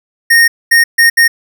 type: tone bursts at uneven times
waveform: square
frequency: 1851 Hz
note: A#6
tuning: 13 cents flat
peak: -5 dBFS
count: 4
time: 0.3-0.48 / 0.71-0.84 / 0.98-1.1 / 1.17-1.28 s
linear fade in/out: 10 ms
effects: none